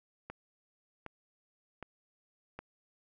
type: click train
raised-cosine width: 0.5 ms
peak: -27 dBFS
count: 4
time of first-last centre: 0.3-2.59 s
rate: 1.31 Hz
effects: none